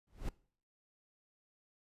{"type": "noise with exponential growth", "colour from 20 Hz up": "brown", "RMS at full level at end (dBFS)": -34, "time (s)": [0.07, 0.29], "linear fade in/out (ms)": 2, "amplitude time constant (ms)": 46, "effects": ["noise-tail reverb RT60 0.5 s tail -22 dB re dry", "resampled to 32000 Hz"]}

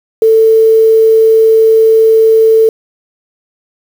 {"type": "tone with quantisation", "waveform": "sine", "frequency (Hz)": 444.6, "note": "A4", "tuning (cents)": 18, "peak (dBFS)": -3, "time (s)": [0.22, 2.69], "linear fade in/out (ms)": 2, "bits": 5, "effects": []}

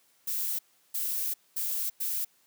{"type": "noise bursts at uneven times", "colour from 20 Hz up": "violet", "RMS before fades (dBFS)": -31, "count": 4, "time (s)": [[0.27, 0.59], [0.94, 1.34], [1.56, 1.9], [2, 2.25]], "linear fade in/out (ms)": 10, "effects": ["white hiss -66 dBFS RMS until 2.46 s", "high-pass 150 Hz 12 dB/octave"]}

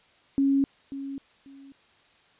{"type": "tone with echo", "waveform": "sine", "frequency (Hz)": 275, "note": "C#4", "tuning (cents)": -14, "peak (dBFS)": -19, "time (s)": [0.38, 0.64], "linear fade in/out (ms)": 0, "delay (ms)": 540, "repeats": 2, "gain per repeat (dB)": -13, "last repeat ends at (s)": 1.72, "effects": ["white hiss -60 dBFS RMS until 2.39 s", "resampled to 8000 Hz"]}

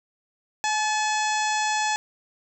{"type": "harmonic tone with a mistuned harmonic", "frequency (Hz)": 853, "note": "G#5", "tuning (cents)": 46, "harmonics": [1, 2, 3, 4, 5, 6, 7, 8, 9], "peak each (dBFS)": [-24, -29, -32, -35, -37, -37, -35, -36, -36], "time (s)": [0.64, 1.96], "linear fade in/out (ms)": 0, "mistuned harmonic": 2, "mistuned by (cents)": 27, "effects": []}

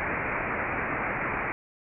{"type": "low-pass noise", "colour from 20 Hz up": "white", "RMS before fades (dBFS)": -30, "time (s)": [0, 1.52], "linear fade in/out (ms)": 0, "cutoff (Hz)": 2400, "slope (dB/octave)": 96, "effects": []}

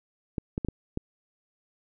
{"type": "clicks", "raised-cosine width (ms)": 3, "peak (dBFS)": -16, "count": 5, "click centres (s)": [0.382, 0.579, 0.648, 0.686, 0.974], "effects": []}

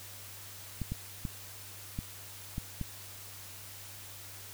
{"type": "clicks", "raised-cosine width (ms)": 5, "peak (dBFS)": -22, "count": 6, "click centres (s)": [0.817, 0.92, 1.252, 1.989, 2.581, 2.813], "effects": ["added 98 Hz sine -53 dBFS peak until 4.53 s", "white hiss -48 dBFS RMS until 4.53 s"]}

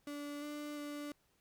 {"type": "tone with pitch steps", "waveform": "35% pulse", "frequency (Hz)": [289.9, 295.4, 292.2], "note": ["D4", "D4", "D4"], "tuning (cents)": [-22, 10, -9], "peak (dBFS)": -40, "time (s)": [0.07, 1.12], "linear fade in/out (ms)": 2, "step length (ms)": 350, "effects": ["pink hiss -75 dBFS RMS until 1.4 s"]}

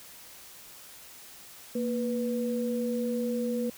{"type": "tone pair together", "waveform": "sine", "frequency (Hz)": [232.9, 491.5], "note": ["A#3", "B4"], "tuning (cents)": [-1, -8], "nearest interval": "octave + minor second", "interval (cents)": 1293, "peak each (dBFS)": [-29, -31], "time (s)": [1.75, 3.7], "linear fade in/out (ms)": 5, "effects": ["white hiss -49 dBFS RMS until 3.77 s"]}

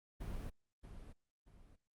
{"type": "noise with echo", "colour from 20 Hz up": "brown", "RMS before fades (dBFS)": -43, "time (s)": [0.2, 0.5], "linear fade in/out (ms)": 10, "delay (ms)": 630, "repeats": 2, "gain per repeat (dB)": -9, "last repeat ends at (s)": 1.76, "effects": ["Opus 32 kbps"]}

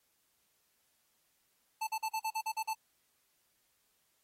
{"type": "tone bursts", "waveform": "square", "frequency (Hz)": 880, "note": "A5", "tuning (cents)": 0, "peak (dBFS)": -33, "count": 9, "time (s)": [1.81, 2.737], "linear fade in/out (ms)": 10, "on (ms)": 63, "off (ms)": 45, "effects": ["white hiss -75 dBFS RMS until 4.23 s", "AAC 48 kbps"]}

